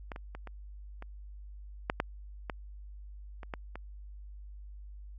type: clicks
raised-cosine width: 0.5 ms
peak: -24 / -28 / -28 / -29 / -29 / -13 / -13 / -19 / -29 / -21 / -26 dBFS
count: 11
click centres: 0.118 / 0.161 / 0.35 / 0.473 / 1.024 / 1.899 / 2.001 / 2.498 / 3.432 / 3.538 / 3.756 s
effects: added 50 Hz sine -44 dBFS peak until 5.18 s